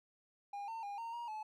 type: tone with pitch steps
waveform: triangle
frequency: 809 / 905 / 810 / 920 / 946 / 862 Hz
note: G#5 / A5 / G#5 / A#5 / A#5 / A5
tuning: -46 / +48 / -43 / -23 / +25 / -36 cents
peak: -39 dBFS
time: 0.53-1.43 s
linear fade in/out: 5 ms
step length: 150 ms
effects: none